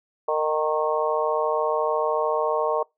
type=harmonic tone with a mistuned harmonic; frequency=153.9 Hz; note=D#3; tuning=19 cents flat; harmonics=3 / 4 / 5 / 6 / 7; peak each=-25 / -25 / -31 / -29 / -28 dBFS; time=0.28-2.83 s; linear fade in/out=5 ms; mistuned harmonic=7; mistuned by=+18 cents; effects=noise-tail reverb RT60 0.2 s tail -25 dB re dry